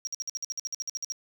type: tone bursts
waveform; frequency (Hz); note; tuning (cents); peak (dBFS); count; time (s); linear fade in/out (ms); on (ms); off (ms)
triangle; 5650; F8; +19; -29; 15; 0.05-1.121; 0; 21; 54
effects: none